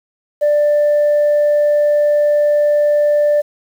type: tone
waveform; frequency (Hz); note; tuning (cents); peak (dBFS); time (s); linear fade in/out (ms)
sine; 590; D5; +8; -8; 0.41-3.42; 20
effects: tanh soft clip ceiling -8 dBFS + 7-bit